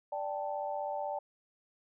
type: chord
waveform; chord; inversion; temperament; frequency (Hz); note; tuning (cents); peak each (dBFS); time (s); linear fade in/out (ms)
sine; D suspended fourth; none; equal; 587.3 / 784 / 880; D5 / G5 / A5; 0 / 0 / 0; -37 / -38 / -39; 0.12-1.19; 5
effects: none